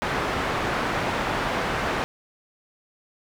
white low-pass noise, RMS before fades -26 dBFS, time 0.02-2.04 s, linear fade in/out 0 ms, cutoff 1500 Hz, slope 12 dB/octave, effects none

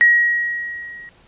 sine tone with level ramp, 1900 Hz, A#6, 33 cents sharp, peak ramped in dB -7 to -35 dBFS, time 0.01-1.09 s, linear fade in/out 0 ms, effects pink hiss -52 dBFS RMS until 1.27 s + resampled to 8000 Hz

